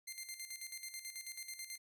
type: tone with tremolo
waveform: 10% pulse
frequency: 2093 Hz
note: C7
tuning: in tune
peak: -34 dBFS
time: 0.07-1.78 s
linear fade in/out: 10 ms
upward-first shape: square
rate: 9.2 Hz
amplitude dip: 65%
effects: none